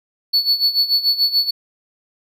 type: tone with tremolo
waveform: triangle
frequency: 4435 Hz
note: C#8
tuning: in tune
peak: -10 dBFS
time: 0.33-1.51 s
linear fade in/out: 10 ms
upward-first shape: sine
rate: 6.9 Hz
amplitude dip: 80%
effects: none